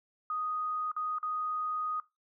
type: tone with dropouts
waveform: sine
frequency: 1244.5 Hz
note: D#6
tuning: in tune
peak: -31 dBFS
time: 0.3-2 s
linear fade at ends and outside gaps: 2 ms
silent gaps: 0.916-0.964 / 1.185-1.229 s
effects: noise-tail reverb RT60 0.2 s tail -18 dB re dry